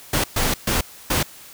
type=noise bursts at uneven times; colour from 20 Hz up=pink; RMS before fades=-20 dBFS; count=4; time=0.13-0.24 / 0.36-0.54 / 0.67-0.81 / 1.1-1.23 s; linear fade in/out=5 ms; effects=white hiss -43 dBFS RMS until 1.53 s